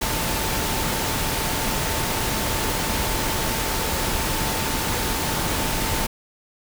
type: tone in noise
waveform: sine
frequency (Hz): 891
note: A5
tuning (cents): +22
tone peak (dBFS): -33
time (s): 0.01-6.07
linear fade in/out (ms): 10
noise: pink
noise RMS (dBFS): -24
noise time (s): 0.01-6.07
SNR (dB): -12
effects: none